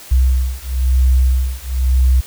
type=beating tone pair; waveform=sine; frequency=63.5 / 64.5 Hz; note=B1 / C2; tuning=+49 / -24 cents; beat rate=1 Hz; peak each=-14 dBFS; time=0.11-2.21 s; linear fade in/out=10 ms; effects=white hiss -37 dBFS RMS until 2.26 s